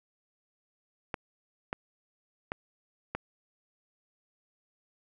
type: clicks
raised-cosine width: 0.5 ms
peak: -17 dBFS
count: 4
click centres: 1.142 / 1.729 / 2.519 / 3.15 s
effects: none